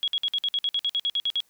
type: tone bursts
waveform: sine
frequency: 3322 Hz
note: G#7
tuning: in tune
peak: -22 dBFS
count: 14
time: 0.03-1.404 s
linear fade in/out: 0 ms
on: 48 ms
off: 54 ms
effects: white hiss -65 dBFS RMS until 1.49 s